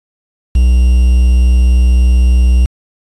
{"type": "tone with quantisation", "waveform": "triangle", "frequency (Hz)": 61.74, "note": "B1", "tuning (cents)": 0, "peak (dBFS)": -3, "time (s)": [0.55, 2.66], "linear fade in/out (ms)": 5, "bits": 5, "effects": ["resampled to 24000 Hz"]}